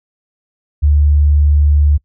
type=tone; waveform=sine; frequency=73.42 Hz; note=D2; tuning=in tune; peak=-7 dBFS; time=0.82-1.98 s; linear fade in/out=20 ms; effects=noise-tail reverb RT60 0.1 s tail -24 dB re dry